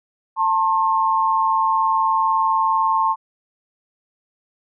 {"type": "tone pair together", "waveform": "sine", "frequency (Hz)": [891, 1071.2], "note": ["A5", "C6"], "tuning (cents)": [22, 40], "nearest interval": "minor third", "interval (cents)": 318, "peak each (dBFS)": -18, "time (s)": [0.36, 3.16], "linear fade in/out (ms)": 50, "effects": []}